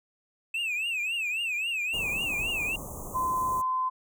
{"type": "tone with vibrato", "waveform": "triangle", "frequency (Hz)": 2600, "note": "E7", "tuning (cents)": -24, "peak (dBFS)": -26, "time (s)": [0.54, 2.76], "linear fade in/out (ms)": 5, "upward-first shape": "triangle", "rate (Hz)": 3.7, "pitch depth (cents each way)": 170}
{"type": "band-stop noise", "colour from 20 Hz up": "pink", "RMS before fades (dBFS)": -39, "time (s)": [1.93, 3.62], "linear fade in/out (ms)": 10, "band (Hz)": [1200, 6300], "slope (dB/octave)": 96}
{"type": "tone", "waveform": "sine", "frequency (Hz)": 1028, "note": "C6", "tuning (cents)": -31, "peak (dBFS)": -25, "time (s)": [3.14, 3.9], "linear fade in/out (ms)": 20}
{"effects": []}